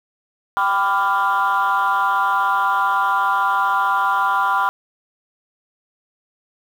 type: chord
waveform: sine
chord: G dominant seventh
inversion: none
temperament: equal with one note detuned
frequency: 784 / 999.8 / 1174.7 / 1396.9 Hz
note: G5 / B5 / D6 / F6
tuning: 0 / +21 / 0 / 0 cents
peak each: -21 / -18 / -20 / -20 dBFS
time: 0.57-4.69 s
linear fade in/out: 0 ms
effects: tanh soft clip ceiling -10 dBFS + 7-bit